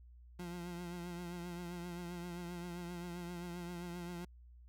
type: tone with vibrato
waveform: 30% pulse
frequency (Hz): 174.61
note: F3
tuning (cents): 0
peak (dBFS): -40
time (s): 0.39-4.25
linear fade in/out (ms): 5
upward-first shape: triangle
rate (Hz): 7.6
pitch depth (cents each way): 49
effects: added 60 Hz sine -55 dBFS peak until 4.68 s